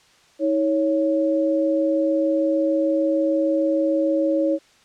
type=tone pair together; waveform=sine; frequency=319 / 554.4 Hz; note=D#4 / C#5; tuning=+43 / 0 cents; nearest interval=minor seventh; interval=957 cents; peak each=-20 dBFS; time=0.39-4.59 s; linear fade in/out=50 ms; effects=white hiss -55 dBFS RMS until 4.84 s + low-pass 6000 Hz 12 dB/octave